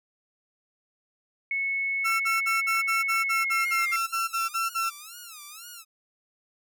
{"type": "tone with pitch glide", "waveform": "sine", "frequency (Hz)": [2200, 2118], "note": ["C#7", "C7"], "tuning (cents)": [-14, 21], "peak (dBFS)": -25, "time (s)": [1.51, 3.96], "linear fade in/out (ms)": 2, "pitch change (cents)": -65, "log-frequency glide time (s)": [3.19, 3.85]}
{"type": "tone bursts", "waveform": "35% pulse", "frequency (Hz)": 1348, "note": "E6", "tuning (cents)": 38, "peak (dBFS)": -23, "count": 14, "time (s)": [2.04, 4.904], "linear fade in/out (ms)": 20, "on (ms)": 160, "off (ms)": 48}
{"type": "tone with vibrato", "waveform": "5% pulse", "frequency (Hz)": 1300, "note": "E6", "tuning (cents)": -24, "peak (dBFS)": -30, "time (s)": [3.57, 5.85], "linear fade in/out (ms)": 50, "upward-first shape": "sine", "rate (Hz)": 2, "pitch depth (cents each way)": 190}
{"effects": []}